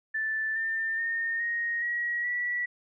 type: tone with pitch steps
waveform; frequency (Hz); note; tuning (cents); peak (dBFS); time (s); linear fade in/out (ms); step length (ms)
sine; 1760 / 1795.9 / 1832.6 / 1870 / 1908.2 / 1947.2; A6 / A6 / A#6 / A#6 / A#6 / B6; 0 / +35 / -30 / +5 / +40 / -25; -27; 0.14-2.66; 10; 420
effects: none